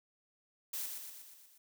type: noise with echo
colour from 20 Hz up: blue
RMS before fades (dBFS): -39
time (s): 0.73-0.86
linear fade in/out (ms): 5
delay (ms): 120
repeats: 6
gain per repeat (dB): -4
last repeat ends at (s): 1.58
effects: none